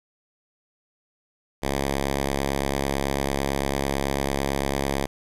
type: tone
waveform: 5% pulse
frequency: 69 Hz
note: C#2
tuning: 7 cents flat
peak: -12 dBFS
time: 1.62-5.07 s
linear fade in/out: 20 ms
effects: resampled to 32000 Hz + 9-bit